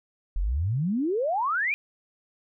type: exponential sweep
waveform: sine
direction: up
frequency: 38.89 to 2484 Hz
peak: -23 dBFS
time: 0.36-1.74 s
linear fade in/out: 0 ms
effects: none